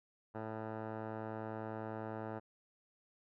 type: tone with low-pass filter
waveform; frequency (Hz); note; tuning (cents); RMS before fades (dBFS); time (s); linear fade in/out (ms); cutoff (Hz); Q
10% pulse; 110; A2; 0; -43; 0.34-2.4; 20; 1100; 4.5
effects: none